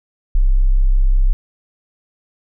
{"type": "tone", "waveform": "sine", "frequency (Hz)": 32.7, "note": "C1", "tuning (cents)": 0, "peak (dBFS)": -9, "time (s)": [0.35, 1.33], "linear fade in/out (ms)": 0, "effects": []}